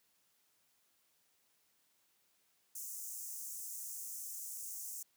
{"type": "high-pass noise", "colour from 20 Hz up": "pink", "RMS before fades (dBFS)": -45, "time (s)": [2.75, 5.03], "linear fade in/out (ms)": 5, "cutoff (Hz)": 6200, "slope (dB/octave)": 48, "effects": ["white hiss -75 dBFS RMS until 5.16 s", "high-pass 80 Hz 12 dB/octave"]}